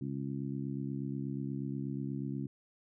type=harmonic tone; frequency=68.3 Hz; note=C#2; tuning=25 cents flat; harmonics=2 / 3 / 4 / 5; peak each=-38 / -40 / -40 / -46 dBFS; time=0.01-2.47 s; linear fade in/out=5 ms; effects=none